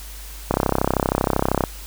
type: click train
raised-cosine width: 1 ms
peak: -3 dBFS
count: 38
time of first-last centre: 0.51-1.638 s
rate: 32.8 Hz
effects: added 50 Hz sine -35 dBFS peak until 1.86 s + white hiss -40 dBFS RMS until 1.86 s